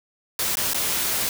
white noise with dropouts, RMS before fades -24 dBFS, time 0.39-1.29 s, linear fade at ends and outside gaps 1 ms, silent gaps 0.555-0.57 / 0.734-0.745 s, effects none

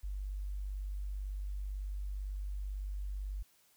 sine tone, 49 Hz, G1, in tune, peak -36 dBFS, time 0.03-3.43 s, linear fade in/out 10 ms, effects white hiss -68 dBFS RMS until 3.76 s

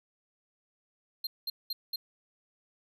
square tone bursts, 4186 Hz, C8, in tune, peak -32 dBFS, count 4, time 1.24-1.96 s, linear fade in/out 5 ms, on 30 ms, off 200 ms, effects none

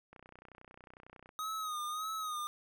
click train, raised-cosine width 0.5 ms, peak -38 dBFS, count 37, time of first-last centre 0.13-1.291 s, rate 31 Hz
square tone with vibrato, 1251 Hz, D#6, 9 cents sharp, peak -37 dBFS, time 1.39-2.47 s, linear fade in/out 0 ms, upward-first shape sine, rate 1.7 Hz, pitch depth 64 cents each way
effects none

